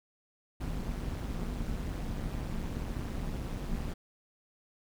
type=noise with amplitude modulation; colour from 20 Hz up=brown; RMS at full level=-32 dBFS; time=0.6-3.94 s; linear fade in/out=10 ms; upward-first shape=sine; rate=196 Hz; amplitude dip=80%; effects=none